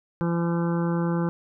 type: harmonic tone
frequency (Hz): 170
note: F3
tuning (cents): -46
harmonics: 1 / 2 / 3 / 5 / 6 / 7 / 8 / 9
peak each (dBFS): -23 / -29 / -33 / -37 / -39 / -40 / -41 / -42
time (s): 0.21-1.29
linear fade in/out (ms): 0
effects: none

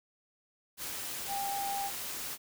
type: tone in noise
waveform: sine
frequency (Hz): 796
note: G5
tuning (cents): +26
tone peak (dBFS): -33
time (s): 1.27-1.91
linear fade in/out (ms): 50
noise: white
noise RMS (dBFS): -39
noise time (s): 0.77-2.38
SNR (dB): +3
effects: none

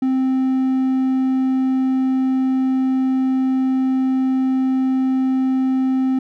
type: tone with hard clipping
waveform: triangle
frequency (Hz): 261.6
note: C4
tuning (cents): 0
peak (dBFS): -16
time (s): 0.02-6.19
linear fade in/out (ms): 5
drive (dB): 6
effects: none

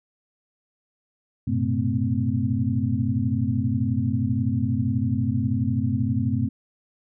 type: tone cluster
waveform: sine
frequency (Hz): 96.5 / 114.8 / 127.1 / 220.6 / 256.9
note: G2 / A#2 / C3 / A3 / C4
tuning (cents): -27 / -26 / -50 / +5 / -32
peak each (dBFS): -27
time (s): 1.47-6.49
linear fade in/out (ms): 10
effects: none

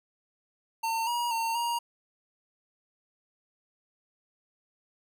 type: tone with pitch steps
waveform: square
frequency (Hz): 906 / 955 / 911 / 944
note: A#5 / A#5 / A#5 / A#5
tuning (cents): -50 / +42 / -40 / +22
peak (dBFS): -28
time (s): 0.83-1.79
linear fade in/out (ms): 10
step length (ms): 240
effects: none

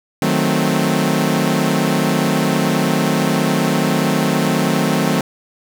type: chord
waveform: sawtooth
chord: D# diminished seventh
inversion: none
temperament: equal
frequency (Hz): 155.56 / 185 / 220 / 261.6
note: D#3 / F#3 / A3 / C4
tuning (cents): 0 / 0 / 0 / 0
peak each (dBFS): -16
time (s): 0.22-5.21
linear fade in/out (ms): 2
effects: none

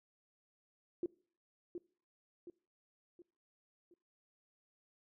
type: tone with echo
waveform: sine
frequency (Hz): 349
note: F4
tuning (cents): -1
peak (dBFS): -33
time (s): 1.03-1.06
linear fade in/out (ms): 2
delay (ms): 720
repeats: 4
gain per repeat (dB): -7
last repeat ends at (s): 3.94
effects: noise-tail reverb RT60 0.5 s tail -24 dB re dry

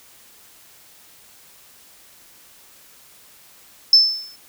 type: tone with exponential decay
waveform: sine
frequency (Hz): 5274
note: E8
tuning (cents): 0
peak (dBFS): -4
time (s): 3.93-4.36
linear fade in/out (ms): 2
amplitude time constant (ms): 92
effects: tanh soft clip ceiling -3 dBFS + white hiss -49 dBFS RMS until 4.48 s

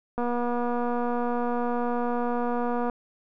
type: click train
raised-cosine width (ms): 1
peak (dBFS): -16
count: 656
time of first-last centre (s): 0.18-2.898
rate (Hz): 241
effects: none

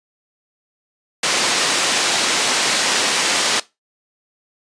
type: band-pass noise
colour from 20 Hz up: white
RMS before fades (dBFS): -18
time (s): 1.23-3.6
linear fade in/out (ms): 5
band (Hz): 230 to 6000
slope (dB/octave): 12
effects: noise-tail reverb RT60 0.2 s tail -18 dB re dry + resampled to 22050 Hz

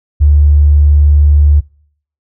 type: tone with tanh clipping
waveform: triangle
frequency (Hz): 73.42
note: D2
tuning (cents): 0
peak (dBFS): -3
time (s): 0.2-1.61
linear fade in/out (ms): 20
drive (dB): 3
effects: noise-tail reverb RT60 0.6 s tail -26 dB re dry

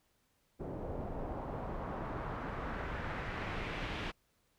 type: noise with low-pass filter sweep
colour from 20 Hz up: pink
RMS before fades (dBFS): -40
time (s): 0.59-4.12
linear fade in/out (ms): 20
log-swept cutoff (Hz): 550 to 2900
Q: 1.4
effects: pink hiss -75 dBFS RMS until 4.58 s

